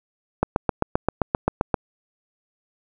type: click train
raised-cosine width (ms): 1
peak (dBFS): -4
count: 11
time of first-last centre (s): 0.43-1.742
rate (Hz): 7.62
effects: none